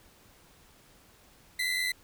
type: tone pair together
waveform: 30% pulse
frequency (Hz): 1975.5 / 2064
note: B6 / C7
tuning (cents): 0 / -24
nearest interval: minor second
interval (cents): 76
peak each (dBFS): -28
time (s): 1.59-1.92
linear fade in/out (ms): 5
effects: pink hiss -59 dBFS RMS until 2.03 s